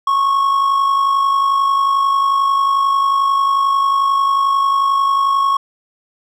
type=tone with amplitude modulation; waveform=triangle; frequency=1100 Hz; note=C#6; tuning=14 cents flat; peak=-8 dBFS; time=0.07-5.57 s; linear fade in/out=5 ms; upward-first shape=sine; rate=51.2 Hz; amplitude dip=45%; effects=none